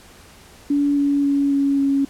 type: tone with pitch steps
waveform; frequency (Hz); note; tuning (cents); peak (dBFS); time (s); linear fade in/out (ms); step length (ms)
sine; 286.1 / 283.6 / 281.2 / 278.8 / 276.4; D4 / C#4 / C#4 / C#4 / C#4; -45 / +40 / +25 / +10 / -5; -15; 0.7-2.05; 5; 270
effects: pink hiss -46 dBFS RMS until 2.09 s + low-pass 12000 Hz 12 dB/octave